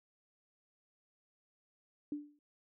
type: tone with exponential decay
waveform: sine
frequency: 293.7 Hz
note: D4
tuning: in tune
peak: -33 dBFS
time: 2.12-2.39 s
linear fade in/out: 2 ms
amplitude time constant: 58 ms
effects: none